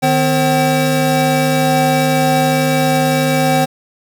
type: tone cluster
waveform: square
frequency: 153.5 / 255.1 / 535 / 767 Hz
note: D#3 / C4 / C5 / G5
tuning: -23 / -44 / +38 / -38 cents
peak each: -18 dBFS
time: 0.02-3.66 s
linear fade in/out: 20 ms
effects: none